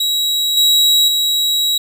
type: tone with level steps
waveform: 40% pulse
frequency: 3864 Hz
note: B7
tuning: 39 cents flat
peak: -13 / -8 / -12 dBFS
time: 0-1.78 s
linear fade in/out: 5 ms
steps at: 0.57 / 1.08 s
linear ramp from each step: 2 ms
effects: none